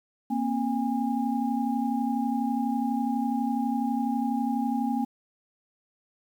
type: tone cluster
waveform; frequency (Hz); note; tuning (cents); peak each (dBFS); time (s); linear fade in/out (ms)
sine; 235.2 / 267.3 / 815; A#3 / C4 / G#5; +16 / +37 / -33; -27 / -29 / -31; 0.3-5.05; 10
effects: 9-bit